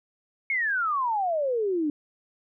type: exponential sweep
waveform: sine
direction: down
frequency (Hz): 2217 to 286.9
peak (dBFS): -23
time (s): 0.5-1.9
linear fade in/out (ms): 2
effects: none